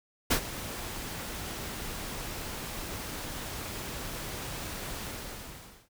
pink noise with ADSR envelope, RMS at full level -23 dBFS, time 0.3-5.89 s, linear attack 14 ms, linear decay 86 ms, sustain -15 dB, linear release 860 ms, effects none

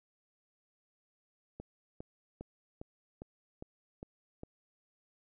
click train, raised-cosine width 2 ms, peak -30 dBFS, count 8, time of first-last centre 1.6-4.434 s, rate 2.47 Hz, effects none

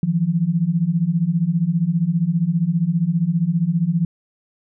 sine beating tone pair, 159.6 / 174.6 Hz, D#3 / F3, +44 / 0 cents, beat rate 15 Hz, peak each -20 / -18 dBFS, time 0.03-4.05 s, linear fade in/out 2 ms, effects none

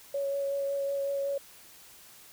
sine tone with vibrato, 557 Hz, C#5, 8 cents sharp, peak -28 dBFS, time 0.14-1.38 s, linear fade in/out 5 ms, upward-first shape sine, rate 5.4 Hz, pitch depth 12 cents each way, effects white hiss -53 dBFS RMS until 2.32 s

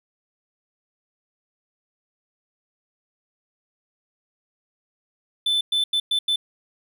triangle tone bursts at uneven times, 3520 Hz, A7, in tune, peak -17 dBFS, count 5, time 5.46-5.61 / 5.72-5.84 / 5.93-6 / 6.11-6.19 / 6.28-6.36 s, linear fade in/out 5 ms, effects none

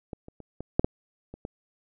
clicks, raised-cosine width 2 ms, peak -22 / -30 / -30 / -22 / -6 / -8 / -27 / -21 dBFS, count 8, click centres 0.132 / 0.284 / 0.403 / 0.606 / 0.795 / 0.845 / 1.34 / 1.451 s, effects none

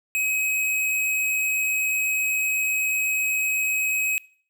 square tone, 2541 Hz, D#7, 36 cents sharp, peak -22 dBFS, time 0.15-4.18 s, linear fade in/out 0 ms, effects noise-tail reverb RT60 0.5 s tail -22 dB re dry

